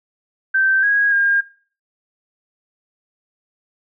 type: tone with pitch steps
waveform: sine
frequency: 1556 / 1648 / 1613 Hz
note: G6 / G#6 / G6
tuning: -13 / -14 / +49 cents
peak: -13 dBFS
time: 0.54-1.41 s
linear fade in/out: 10 ms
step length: 290 ms
effects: noise-tail reverb RT60 0.4 s tail -17 dB re dry